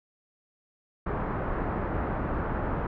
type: low-pass noise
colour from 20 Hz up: pink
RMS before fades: -30 dBFS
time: 1.06-2.87 s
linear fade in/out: 5 ms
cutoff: 1500 Hz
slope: 24 dB/octave
effects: none